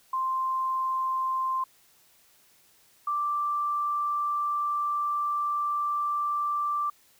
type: tone pair in turn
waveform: sine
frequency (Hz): 1046.5 / 1174.7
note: C6 / D6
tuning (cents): 0 / 0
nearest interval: major second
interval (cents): 200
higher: second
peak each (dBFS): -25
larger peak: neither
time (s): 0.13-1.64 / 3.07-6.9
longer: second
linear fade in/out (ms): 5
effects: white hiss -61 dBFS RMS until 7.19 s